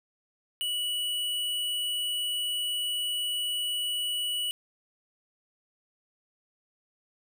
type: tone with hard clipping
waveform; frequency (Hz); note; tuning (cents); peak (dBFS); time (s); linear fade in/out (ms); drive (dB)
sine; 2942; F#7; -11; -29; 0.61-4.51; 0; 16
effects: none